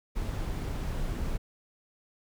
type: noise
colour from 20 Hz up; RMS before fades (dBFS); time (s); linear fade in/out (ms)
brown; -32; 0.15-1.38; 20
effects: none